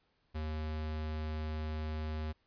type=tone; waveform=square; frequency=77.6 Hz; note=D#2; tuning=4 cents flat; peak=-36 dBFS; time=0.34-2.33 s; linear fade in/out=20 ms; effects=pink hiss -75 dBFS RMS until 2.46 s + resampled to 11025 Hz